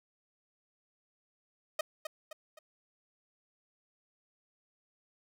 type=tone with echo; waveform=sawtooth; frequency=622.3 Hz; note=D#5; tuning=in tune; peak=-25 dBFS; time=1.79-1.81 s; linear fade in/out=5 ms; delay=260 ms; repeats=3; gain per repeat=-7 dB; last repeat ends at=2.59 s; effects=none